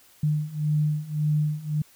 sine beating tone pair, 150 / 151.8 Hz, D3 / D#3, +37 / -42 cents, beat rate 1.8 Hz, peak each -26 / -24 dBFS, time 0.23-1.82 s, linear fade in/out 5 ms, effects white hiss -56 dBFS RMS until 1.95 s

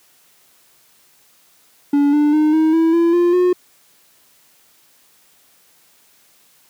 triangle tone with pitch steps, 286.2 / 295.8 / 305.7 / 315.9 / 326.5 / 337.4 / 348.7 / 360.4 Hz, D4 / D4 / D#4 / D#4 / E4 / E4 / F4 / F#4, -45 / +13 / -30 / +26 / -17 / +40 / -3 / -45 cents, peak -9 dBFS, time 1.93-3.53 s, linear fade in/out 5 ms, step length 200 ms, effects white hiss -54 dBFS RMS until 6.69 s + high-pass 100 Hz 12 dB/octave

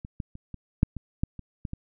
clicks, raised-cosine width 5 ms, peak -25 / -19 / -29 / -25 / -6 / -22 / -12 / -26 / -20 / -21 dBFS, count 10, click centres 0.049 / 0.202 / 0.354 / 0.543 / 0.831 / 0.967 / 1.235 / 1.393 / 1.652 / 1.734 s, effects none

